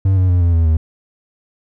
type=tone with pitch steps; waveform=triangle; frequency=96.1 / 92.51 / 89.05 / 85.71 / 82.51 / 79.42 Hz; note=G2 / F#2 / F2 / F2 / E2 / D#2; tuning=-34 / 0 / +34 / -32 / +2 / +36 cents; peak=-8 dBFS; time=0.05-0.77 s; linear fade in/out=5 ms; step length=120 ms; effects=none